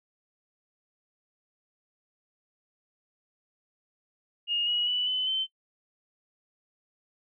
sine tone with pitch steps, 2850 / 2907 / 2964 / 3023 / 3083 Hz, F7 / F#7 / F#7 / F#7 / G7, +34 / -31 / +2 / +36 / -29 cents, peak -25 dBFS, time 4.47-5.47 s, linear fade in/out 50 ms, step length 200 ms, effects noise-tail reverb RT60 0.1 s tail -22 dB re dry

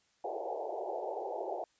white band-pass noise, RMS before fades -38 dBFS, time 0.24-1.64 s, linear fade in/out 2 ms, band 350 to 860 Hz, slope 96 dB/octave, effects white hiss -72 dBFS RMS until 1.79 s + resampled to 16000 Hz

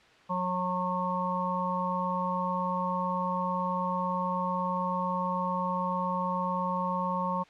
harmonic tone, 181.8 Hz, F#3, 30 cents flat, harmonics 1 / 3 / 5 / 6, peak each -33 / -36 / -32 / -32 dBFS, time 0.29-7.44 s, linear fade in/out 20 ms, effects white hiss -57 dBFS RMS until 7.49 s + low-pass 3000 Hz 12 dB/octave

